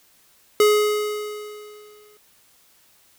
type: tone with exponential decay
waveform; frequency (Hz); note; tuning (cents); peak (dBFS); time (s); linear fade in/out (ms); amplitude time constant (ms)
square; 420.5; G#4; +22; -12; 0.6-2.17; 2; 340
effects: white hiss -57 dBFS RMS until 3.18 s